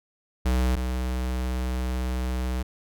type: tone pair in turn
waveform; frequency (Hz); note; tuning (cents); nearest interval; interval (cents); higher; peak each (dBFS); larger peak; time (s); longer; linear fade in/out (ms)
square; 63 / 63; B1 / B1; +35 / +35; unison; 0; neither; -21 / -26; first; 0.45-0.76 / 0.76-2.63; second; 10
effects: none